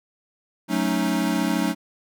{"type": "chord", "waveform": "square", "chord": "D# half-diminished seventh", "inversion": "first", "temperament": "equal", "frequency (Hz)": [185, 220, 277.2, 311.1], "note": ["F#3", "A3", "C#4", "D#4"], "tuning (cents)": [0, 0, 0, 0], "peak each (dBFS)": -27, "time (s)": [0.68, 1.75], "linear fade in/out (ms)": 50, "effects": []}